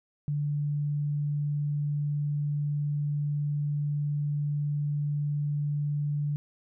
sine tone, 146.4 Hz, D3, 5 cents flat, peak -26 dBFS, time 0.28-6.36 s, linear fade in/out 0 ms, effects none

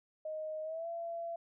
sine tone with pitch glide, 623 to 675.5 Hz, D#5 to E5, +2 to +42 cents, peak -37 dBFS, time 0.25-1.36 s, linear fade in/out 5 ms, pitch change +140 cents, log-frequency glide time 0.63-0.88 s, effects none

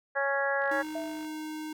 harmonic tone, 277.2 Hz, C#4, in tune, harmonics 2 / 3 / 4 / 5 / 6 / 7, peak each -30 / -34 / -37 / -37 / -30 / -39 dBFS, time 0.15-0.83 s, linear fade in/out 20 ms
click train, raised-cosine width 0.3 ms, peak -35 dBFS, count 34, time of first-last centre 0.62-1.247 s, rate 52.6 Hz
square tone, 309.2 Hz, D#4, 11 cents flat, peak -36 dBFS, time 0.71-1.73 s, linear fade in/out 5 ms
sine tone with exponential decay, 659.3 Hz, E5, in tune, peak -31 dBFS, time 0.95-1.51 s, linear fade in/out 5 ms, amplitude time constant 120 ms
effects none

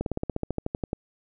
slowing click train, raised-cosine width 2 ms, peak -14 dBFS, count 14, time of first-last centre 0.01-0.931 s, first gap 52 ms, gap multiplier 1.05, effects none

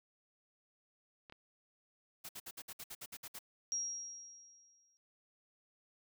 clicks, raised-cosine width 0.3 ms, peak -36 dBFS, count 2, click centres 1.298 / 1.324 s
white noise bursts, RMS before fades -47 dBFS, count 11, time 2.24-3.391 s, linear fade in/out 10 ms, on 51 ms, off 59 ms
sine tone with exponential decay, 5640 Hz, F8, 16 cents sharp, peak -33 dBFS, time 3.72-4.97 s, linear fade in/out 0 ms, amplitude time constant 270 ms
effects none

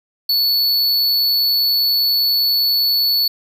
square tone, 4435 Hz, C#8, in tune, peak -14 dBFS, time 0.29-3.28 s, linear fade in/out 5 ms, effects 9-bit

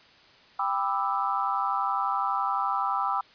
sine chord, E minor seventh, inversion first, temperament just, 791.1 / 988.9 / 1186.7 / 1318.5 Hz, G5 / B5 / D6 / E6, +16 / +2 / +18 / 0 cents, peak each -30 dBFS, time 0.59-3.21 s, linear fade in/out 5 ms, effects white hiss -55 dBFS RMS until 3.34 s + resampled to 11025 Hz

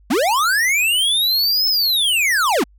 square linear two-way sweep, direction up then down, 196 to 5274 to 196 Hz, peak -15 dBFS, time 0.1-2.64 s, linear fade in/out 10 ms, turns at 1.68 s, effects added 50 Hz sine -47 dBFS peak until 2.78 s

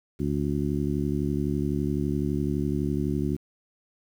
harmonic tone, 71.9 Hz, D2, 36 cents flat, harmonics 1 / 2 / 3 / 4 / 5, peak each -32 / -29 / -30 / -30 / -32 dBFS, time 0.19-3.37 s, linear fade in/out 20 ms, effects 9-bit

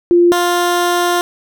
sine / 15% pulse tone pair in turn, 347.9 / 351.1 Hz, F4 / F4, -7 / +9 cents, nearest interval unison, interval 16 cents, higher second, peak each -6 dBFS, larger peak neither, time 0.11-0.32 / 0.32-1.21 s, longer second, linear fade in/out 0 ms, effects none

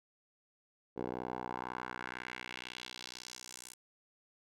10% pulse tone with band-pass filter sweep, 62 Hz, B1, 7 cents sharp, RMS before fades -44 dBFS, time 0.96-3.75 s, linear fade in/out 20 ms, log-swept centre 490 to 8900 Hz, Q 1.8, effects none

